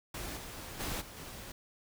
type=noise with level steps; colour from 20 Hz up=pink; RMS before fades=-41 / -45 / -37 / -49 / -46 dBFS; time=0.14-1.52 s; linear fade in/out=5 ms; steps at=0.36 / 0.79 / 1 / 1.16 s; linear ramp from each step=20 ms; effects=none